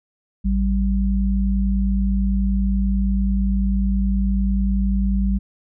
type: tone pair together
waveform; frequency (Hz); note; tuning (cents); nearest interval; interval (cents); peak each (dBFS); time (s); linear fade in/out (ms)
sine; 54.63 / 194.8; A1 / G3; -12 / -11; octave + minor seventh; 2201; -18 / -20; 0.44-5.39; 20
effects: none